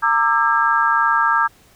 sine tone cluster, 920 / 1186 / 1329 / 1619 Hz, A#5 / D6 / E6 / G#6, -23 / +17 / +14 / -45 cents, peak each -19 dBFS, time 0.02-1.48 s, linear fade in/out 20 ms, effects pink hiss -52 dBFS RMS until 1.75 s

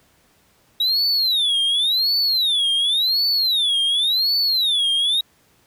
triangle tone with vibrato, 3796 Hz, A#7, 31 cents sharp, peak -15 dBFS, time 0.8-5.21 s, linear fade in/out 5 ms, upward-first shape sine, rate 0.91 Hz, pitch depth 290 cents each way, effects pink hiss -58 dBFS RMS until 5.66 s + high-pass 60 Hz 12 dB/octave

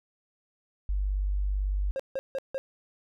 sine tone, 49 Hz, G1, in tune, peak -25 dBFS, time 0.89-1.91 s, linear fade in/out 0 ms
triangle tone bursts, 537 Hz, C5, 45 cents sharp, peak -26 dBFS, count 4, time 1.96-2.58 s, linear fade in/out 0 ms, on 35 ms, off 160 ms
effects none

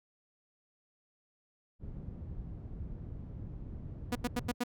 white low-pass noise, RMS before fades -43 dBFS, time 1.79-4.54 s, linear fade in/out 50 ms, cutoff 120 Hz, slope 12 dB/octave
sawtooth tone bursts, 243.5 Hz, B3, 24 cents flat, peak -26 dBFS, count 5, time 4.12-4.637 s, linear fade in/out 5 ms, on 33 ms, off 88 ms
effects none

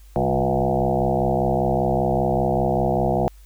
sine tone with frequency modulation, 425.4 Hz, G#4, 42 cents sharp, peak -17 dBFS, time 0.16-3.28 s, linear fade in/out 0 ms, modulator 65.1 Hz, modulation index 5.4, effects added 50 Hz sine -43 dBFS peak until 3.45 s + white hiss -57 dBFS RMS until 3.45 s

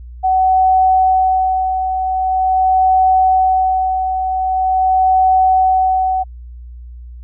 sine tone with tremolo, 752 Hz, F#5, 28 cents sharp, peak -8 dBFS, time 0.23-6.24 s, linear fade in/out 20 ms, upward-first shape sine, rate 0.44 Hz, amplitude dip 55%, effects added 60 Hz sine -30 dBFS peak until 7.23 s

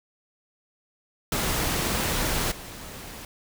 pink noise with level steps, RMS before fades -26 / -40 dBFS, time 1.32-3.25 s, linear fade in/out 2 ms, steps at 2.51 s, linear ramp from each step 10 ms, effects none

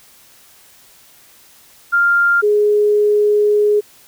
sine tone pair in turn, 1396.9 / 417.2 Hz, F6 / G#4, 0 / +8 cents, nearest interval octave + major sixth, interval 2092 cents, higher first, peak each -10 dBFS, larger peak neither, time 1.92-2.42 / 2.42-3.81 s, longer second, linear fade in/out 20 ms, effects white hiss -47 dBFS RMS until 4.07 s

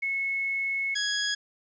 sine / 15% pulse tone pair in turn, 2191 / 1665.3 Hz, C#7 / G#6, -21 / +4 cents, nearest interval perfect fourth, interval 475 cents, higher first, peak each -26 / -19 dBFS, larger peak second, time 0.02-0.95 / 0.95-1.35 s, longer first, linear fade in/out 10 ms, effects resampled to 16000 Hz + 10-bit

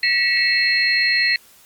sine tone cluster, 1935 / 2206 / 2649 / 4221 Hz, B6 / C#7 / E7 / C8, -36 / -9 / +8 / +14 cents, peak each -18 / -22 / -25 / -20 dBFS, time 0.03-1.36 s, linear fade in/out 2 ms, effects white hiss -50 dBFS RMS until 1.65 s + Opus 32 kbps

